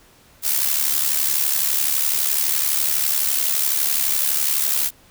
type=noise with amplitude modulation; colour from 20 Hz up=blue; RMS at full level=-17 dBFS; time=0.42-4.91 s; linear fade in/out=50 ms; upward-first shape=sine; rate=71.9 Hz; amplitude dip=65%; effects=pink hiss -52 dBFS RMS until 5.1 s